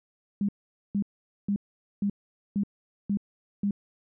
sine tone bursts, 201.9 Hz, G#3, 49 cents flat, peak -23 dBFS, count 7, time 0.41-3.709 s, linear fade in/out 2 ms, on 77 ms, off 460 ms, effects none

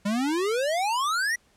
square exponential sweep, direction up, 196 to 1979 Hz, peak -24 dBFS, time 0.05-1.36 s, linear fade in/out 10 ms, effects pink hiss -63 dBFS RMS until 1.56 s + low-pass 10000 Hz 12 dB/octave

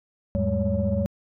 sine tone cluster, 82.1 / 104.5 / 193.7 / 209.2 / 562 Hz, E2 / G#2 / G3 / G#3 / C#5, -6 / +11 / -20 / +13 / +24 cents, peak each -27 dBFS, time 0.35-1.06 s, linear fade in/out 0 ms, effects tanh soft clip ceiling -13 dBFS

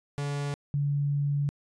45% pulse / sine tone pair in turn, 143.2 / 143.2 Hz, D3 / D3, -43 / -43 cents, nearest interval unison, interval 0 cents, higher neither, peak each -29 / -24 dBFS, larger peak second, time 0.18-0.54 / 0.74-1.49 s, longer second, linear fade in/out 0 ms, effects resampled to 22050 Hz

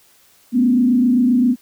sine tone with frequency modulation, 246.9 Hz, B3, in tune, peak -11 dBFS, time 0.52-1.56 s, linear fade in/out 50 ms, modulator 27.6 Hz, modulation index 0.74, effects white hiss -53 dBFS RMS until 1.61 s

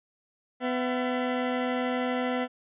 20% pulse tone pair together, 250.8 / 673 Hz, B3 / E5, +27 / +36 cents, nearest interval octave + perfect fourth, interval 1709 cents, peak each -22 / -29 dBFS, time 0.6-2.48 s, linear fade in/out 50 ms, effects resampled to 8000 Hz

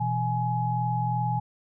sine tone cluster, 124.1 / 166.9 / 840 Hz, B2 / E3 / G#5, +9 / +22 / +19 cents, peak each -27 / -32 / -27 dBFS, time 0-1.4 s, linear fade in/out 10 ms, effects none

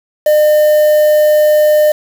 triangle tone with quantisation, 605 Hz, D#5, 49 cents flat, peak -4 dBFS, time 0.26-1.92 s, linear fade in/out 5 ms, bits 4, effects none

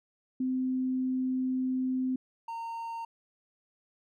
sine / triangle tone pair in turn, 257.8 / 918.7 Hz, C4 / A#5, -26 / -25 cents, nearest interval octave + minor seventh, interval 2201 cents, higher second, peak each -27 / -33 dBFS, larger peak first, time 0.4-2.16 / 2.48-3.05 s, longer first, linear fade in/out 5 ms, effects none

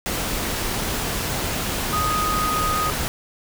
sine tone in noise, 1246 Hz, D#6, 2 cents sharp, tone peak -21 dBFS, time 1.93-2.9 s, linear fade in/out 0 ms, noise pink, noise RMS -25 dBFS, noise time 0.06-3.08 s, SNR +1 dB, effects none

